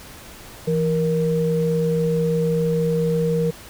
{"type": "tone pair together", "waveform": "sine", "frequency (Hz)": [165.8, 469], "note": ["E3", "A#4"], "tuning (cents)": [10, 11], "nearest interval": "octave + tritone", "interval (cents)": 1801, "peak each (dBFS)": -20, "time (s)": [0.67, 3.51], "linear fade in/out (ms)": 10, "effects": ["pink hiss -41 dBFS RMS until 3.69 s"]}